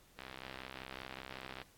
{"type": "click train", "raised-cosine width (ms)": 0.3, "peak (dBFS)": -29, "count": 94, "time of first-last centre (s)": [0.19, 1.616], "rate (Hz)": 65.2, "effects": ["pink hiss -65 dBFS RMS until 1.77 s", "AAC 64 kbps"]}